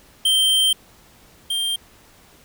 square tone pair in turn, 3136 / 3180 Hz, G7 / G7, 0 / +24 cents, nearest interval unison, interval 24 cents, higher second, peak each -15 / -21 dBFS, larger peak first, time 0.25-0.73 / 1.5-1.76 s, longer first, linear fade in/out 5 ms, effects pink hiss -51 dBFS RMS until 2.44 s

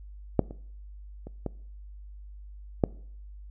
clicks, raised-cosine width 2 ms, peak -6 / -27 / -27 / -17 / -7 dBFS, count 5, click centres 0.393 / 0.509 / 1.27 / 1.463 / 2.838 s, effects noise-tail reverb RT60 0.6 s tail -22 dB re dry + added 50 Hz sine -42 dBFS peak until 3.5 s

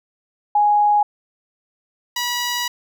sine / 10% pulse tone pair in turn, 830.6 / 971.1 Hz, G#5 / B5, 0 / -29 cents, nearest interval minor third, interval 271 cents, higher second, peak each -12 dBFS, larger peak neither, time 0.55-1.03 / 2.16-2.68 s, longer second, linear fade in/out 5 ms, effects none

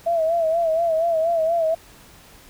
sine tone with vibrato, 659 Hz, E5, 1 cent flat, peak -17 dBFS, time 0.06-1.75 s, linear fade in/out 10 ms, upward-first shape sine, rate 4.2 Hz, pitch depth 69 cents each way, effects pink hiss -48 dBFS RMS until 2.49 s

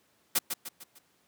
white noise with echo, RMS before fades -25 dBFS, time 0.35-0.39 s, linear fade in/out 10 ms, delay 150 ms, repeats 4, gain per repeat -7 dB, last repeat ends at 0.99 s, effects pink hiss -68 dBFS RMS until 1.27 s + high-pass 150 Hz 12 dB/octave

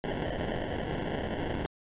blue noise with sample-and-hold, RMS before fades -33 dBFS, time 0.04-1.66 s, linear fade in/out 0 ms, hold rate 1225 Hz, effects resampled to 8000 Hz

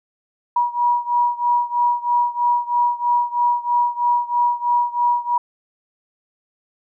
sine beating tone pair, 962 / 965.1 Hz, B5 / B5, -46 / -40 cents, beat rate 3.1 Hz, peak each -18 / -20 dBFS, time 0.56-5.38 s, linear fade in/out 5 ms, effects none

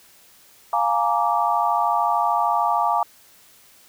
sine chord, Bb dominant seventh, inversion second, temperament just, 699.2 / 839.1 / 932.3 / 1165.4 Hz, F5 / Ab5 / Bb5 / D6, +2 / +18 / 0 / -14 cents, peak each -23 dBFS, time 0.73-3.03 s, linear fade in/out 2 ms, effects white hiss -52 dBFS RMS until 3.88 s

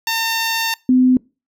10% pulse / sine tone pair in turn, 907 / 254.5 Hz, A#5 / C4, -48 / -48 cents, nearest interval octave + minor seventh, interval 2200 cents, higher first, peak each -9 dBFS, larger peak neither, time 0.07-0.74 / 0.89-1.17 s, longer first, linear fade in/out 2 ms, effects noise-tail reverb RT60 0.3 s tail -24 dB re dry

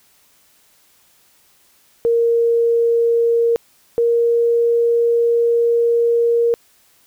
sine tone pair in turn, 465.8 / 468.5 Hz, A#4 / A#4, -1 / +9 cents, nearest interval unison, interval 10 cents, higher second, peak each -12 dBFS, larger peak neither, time 2.05-3.56 / 3.98-6.54 s, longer second, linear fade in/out 0 ms, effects white hiss -55 dBFS RMS until 7.06 s

